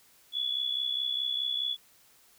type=tone with amplitude modulation; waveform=sine; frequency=3410 Hz; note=G#7; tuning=45 cents sharp; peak=-25 dBFS; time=0.32-1.77 s; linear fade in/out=50 ms; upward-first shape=sine; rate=64.8 Hz; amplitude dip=70%; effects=white hiss -61 dBFS RMS until 2.38 s